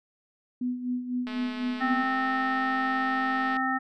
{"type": "tone with tremolo", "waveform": "sine", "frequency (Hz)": 248.4, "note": "B3", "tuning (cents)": 10, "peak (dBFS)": -25, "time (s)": [0.61, 2.04], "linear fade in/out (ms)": 5, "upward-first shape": "sine", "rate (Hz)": 4, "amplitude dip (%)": 65}
{"type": "click train", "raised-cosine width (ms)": 0.3, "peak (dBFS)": -24, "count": 495, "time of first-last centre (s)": [1.27, 3.568], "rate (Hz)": 215}
{"type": "harmonic tone", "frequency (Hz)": 261.6, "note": "C4", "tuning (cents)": 0, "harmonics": [1, 3, 5, 7], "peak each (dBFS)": [-30, -30, -30, -30], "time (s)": [1.8, 3.79], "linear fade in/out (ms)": 20}
{"effects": []}